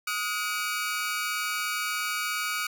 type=tone cluster; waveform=sawtooth; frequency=1256 / 1442 / 2293 Hz; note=D#6 / F#6 / D7; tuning=+16 / -45 / -42 cents; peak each=-29 dBFS; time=0.07-2.67 s; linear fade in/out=5 ms; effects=none